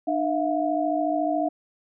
sine tone cluster, 301.3 / 657 / 711 Hz, D4 / E5 / F5, +44 / -6 / +31 cents, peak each -26 dBFS, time 0.07-1.49 s, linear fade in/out 10 ms, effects none

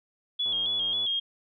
sine tone with vibrato, 3322 Hz, G#7, in tune, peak -25 dBFS, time 0.39-1.2 s, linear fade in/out 10 ms, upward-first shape square, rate 3.7 Hz, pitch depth 43 cents each way
click train, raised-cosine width 1 ms, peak -34 dBFS, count 65, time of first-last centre 0.46-1.053 s, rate 108 Hz
effects none

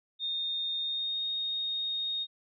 sine tone with pitch glide, 3666 to 3713 Hz, A#7 to A#7, -30 to -8 cents, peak -30 dBFS, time 0.19-2.27 s, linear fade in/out 50 ms, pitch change +22 cents, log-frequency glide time 0.79-1.21 s, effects none

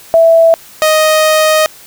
sine / sawtooth tone pair in turn, 659.3 / 623.4 Hz, E5 / D#5, 0 / +3 cents, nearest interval minor second, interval 97 cents, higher first, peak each -3 dBFS, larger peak neither, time 0.14-0.54 / 0.82-1.66 s, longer second, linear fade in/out 0 ms, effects white hiss -37 dBFS RMS until 1.86 s

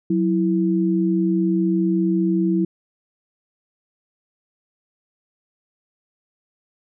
sine tone pair together, 184.69 / 329.6 Hz, F#3 / E4, -3 / 0 cents, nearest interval minor seventh, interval 1003 cents, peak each -19 dBFS, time 0.1-2.65 s, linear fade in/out 5 ms, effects none

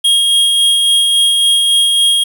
square tone with tremolo, 3260 Hz, G#7, 33 cents flat, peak -8 dBFS, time 0.04-2.24 s, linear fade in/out 10 ms, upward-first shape sine, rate 3.6 Hz, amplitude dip 25%, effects 7-bit

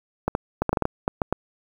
clicks, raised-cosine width 1 ms, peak -7 dBFS, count 11, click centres 0.28 / 0.351 / 0.62 / 0.693 / 0.73 / 0.772 / 0.823 / 0.854 / 1.079 / 1.218 / 1.326 s, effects 7-bit

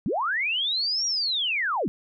sine linear two-way sweep, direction up then down, 146.83 to 5730 to 146.83 Hz, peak -23 dBFS, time 0.06-1.88 s, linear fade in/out 0 ms, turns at 1.06 s, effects none

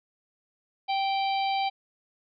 harmonic tone, 782 Hz, G5, 4 cents flat, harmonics 1 / 3 / 4 / 5 / 6, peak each -25 / -35 / -37 / -39 / -41 dBFS, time 0.88-1.7 s, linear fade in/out 20 ms, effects none

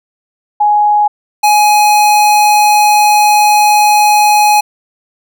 sine / square tone pair in turn, 834 / 838.4 Hz, G#5 / G#5, +7 / +16 cents, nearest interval unison, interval 9 cents, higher second, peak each -6 dBFS, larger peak neither, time 0.6-1.08 / 1.43-4.61 s, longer second, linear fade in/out 10 ms, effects none

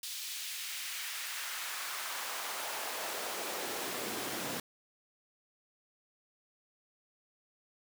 pink noise with high-pass filter sweep, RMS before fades -39 dBFS, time 0.03-4.6 s, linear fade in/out 2 ms, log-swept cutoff 3700 to 220 Hz, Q 1.1, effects none

